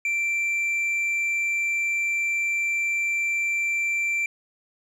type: tone with tanh clipping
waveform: sine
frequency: 2349 Hz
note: D7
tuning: in tune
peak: -23 dBFS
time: 0.05-4.26 s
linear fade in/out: 2 ms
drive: 4 dB
effects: none